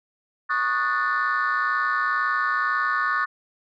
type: tone cluster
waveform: sine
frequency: 1112 / 1234 / 1472 / 1771 Hz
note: C#6 / D#6 / F#6 / A6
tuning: +5 / -15 / -9 / +11 cents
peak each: -25 dBFS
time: 0.49-3.26 s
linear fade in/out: 20 ms
effects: tanh soft clip ceiling -15 dBFS